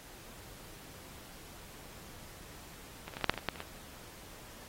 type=clicks; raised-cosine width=0.3 ms; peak=-26 / -29 / -24 / -25 / -11 / -7 / -25 / -22 / -13 / -29 / -23 dBFS; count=11; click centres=3.08 / 3.138 / 3.169 / 3.211 / 3.243 / 3.296 / 3.34 / 3.377 / 3.487 / 3.558 / 3.604 s; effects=pink hiss -52 dBFS RMS until 4.68 s + AAC 48 kbps